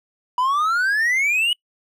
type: exponential sweep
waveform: triangle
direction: up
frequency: 977 to 2960 Hz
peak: -15 dBFS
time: 0.38-1.53 s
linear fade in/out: 2 ms
effects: noise-tail reverb RT60 0.1 s tail -25 dB re dry